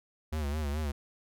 square tone with vibrato, 74.4 Hz, D2, 23 cents sharp, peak -31 dBFS, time 0.32-0.92 s, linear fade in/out 10 ms, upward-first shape sine, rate 4.7 Hz, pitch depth 95 cents each way, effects none

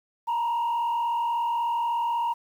sine tone with frequency modulation, 939 Hz, A#5, 12 cents sharp, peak -21 dBFS, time 0.27-2.34 s, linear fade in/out 20 ms, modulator 43.6 Hz, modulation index 0.61, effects tanh soft clip ceiling -22 dBFS + 9-bit

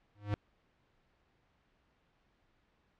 square tone with exponential growth, 103.2 Hz, G#2, 10 cents flat, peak -28 dBFS, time 0.15-0.34 s, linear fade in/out 0 ms, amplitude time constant 41 ms, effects pink hiss -73 dBFS RMS until 2.99 s + low-pass 3000 Hz 12 dB/octave

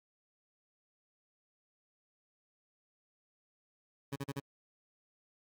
20% pulse tone bursts, 138.59 Hz, C#3, in tune, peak -31 dBFS, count 4, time 4.12-4.401 s, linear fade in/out 10 ms, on 41 ms, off 39 ms, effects Opus 48 kbps

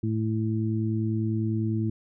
harmonic tone, 110 Hz, A2, in tune, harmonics 1 / 2 / 3, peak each -26 / -29 / -31 dBFS, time 0.03-1.9 s, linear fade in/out 5 ms, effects none

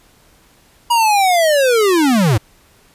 square linear sweep, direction down, 965 to 96.1 Hz, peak -11 dBFS, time 0.9-2.38 s, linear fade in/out 10 ms, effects pink hiss -51 dBFS RMS until 2.94 s + resampled to 32000 Hz

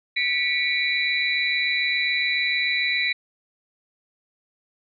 sine tone cluster, 1963 / 2235 / 2382 / 3942 Hz, B6 / C#7 / D7 / B7, -11 / +14 / +24 / -4 cents, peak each -26 dBFS, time 0.16-3.13 s, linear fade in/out 10 ms, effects none

